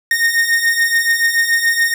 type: beating tone pair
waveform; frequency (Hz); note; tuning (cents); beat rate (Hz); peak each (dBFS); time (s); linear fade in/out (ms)
45% pulse; 1841 / 1848; A#6 / A#6; -22 / -16; 7; -18 / -14; 0.11-1.94; 2
effects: none